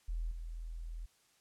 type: tone with level steps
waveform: sine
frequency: 41.2 Hz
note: E1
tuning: in tune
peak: -34 / -40 dBFS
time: 0.08-1.06 s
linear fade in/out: 10 ms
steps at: 0.31 s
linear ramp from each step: 5 ms
effects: white hiss -70 dBFS RMS until 1.4 s + low-pass 10000 Hz 12 dB/octave